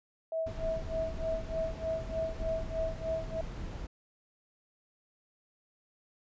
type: tone with tremolo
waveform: sine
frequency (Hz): 648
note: E5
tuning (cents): -30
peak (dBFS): -29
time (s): 0.32-3.41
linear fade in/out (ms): 2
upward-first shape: sine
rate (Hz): 3.3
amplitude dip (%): 95
type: noise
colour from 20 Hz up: brown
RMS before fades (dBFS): -39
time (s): 0.46-3.87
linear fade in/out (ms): 10
effects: resampled to 16000 Hz